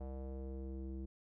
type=tone with low-pass filter sweep; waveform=square; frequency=66.2 Hz; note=C2; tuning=21 cents sharp; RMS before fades=-44 dBFS; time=0-1.06 s; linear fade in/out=10 ms; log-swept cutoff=660 to 310 Hz; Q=2.5; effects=none